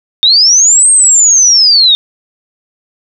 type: linear two-way sweep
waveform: sine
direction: up then down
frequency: 3615 to 8550 to 3615 Hz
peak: -3 dBFS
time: 0.23-1.95 s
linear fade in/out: 0 ms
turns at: 0.9 s
effects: none